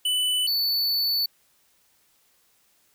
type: tone pair in turn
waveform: square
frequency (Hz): 2988 / 4477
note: F#7 / C#8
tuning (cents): +16 / +16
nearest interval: perfect fifth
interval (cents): 700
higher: second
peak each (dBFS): -22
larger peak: neither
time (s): 0.05-0.47 / 0.47-1.26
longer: second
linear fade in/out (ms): 5
effects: white hiss -64 dBFS RMS until 2.94 s